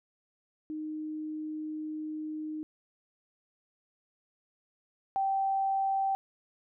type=tone pair in turn; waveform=sine; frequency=308.8 / 778.1 Hz; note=D#4 / G5; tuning=-13 / -13 cents; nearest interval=octave + major third; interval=1600 cents; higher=second; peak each=-34 / -26 dBFS; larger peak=second; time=0.7-2.63 / 5.16-6.15 s; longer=first; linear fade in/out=0 ms; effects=none